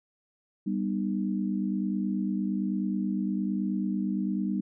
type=chord; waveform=sine; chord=G augmented; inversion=none; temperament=just; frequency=196 / 245 / 306.2 Hz; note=G3 / B3 / D#4; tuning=0 / -14 / -28 cents; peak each=-28 / -33 / -33 dBFS; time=0.66-4.61 s; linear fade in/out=10 ms; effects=none